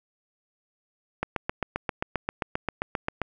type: click train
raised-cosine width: 0.5 ms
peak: -11 dBFS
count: 16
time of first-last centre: 1.23-3.217 s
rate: 7.55 Hz
effects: none